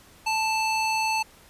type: tone with band-pass filter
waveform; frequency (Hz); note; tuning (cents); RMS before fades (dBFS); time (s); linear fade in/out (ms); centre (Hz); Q
square; 880; A5; 0; -25; 0.26-1.23; 10; 3000; 0.61
effects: pink hiss -53 dBFS RMS until 1.49 s + resampled to 32000 Hz